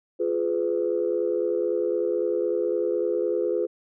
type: chord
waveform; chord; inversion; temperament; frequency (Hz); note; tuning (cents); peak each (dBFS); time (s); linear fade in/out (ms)
sine; F diminished; none; just; 349.2 / 419.1 / 502.9; F4 / Ab4 / Cb5; 0 / +16 / +31; -26; 0.19-3.67; 20
effects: tanh soft clip ceiling -13 dBFS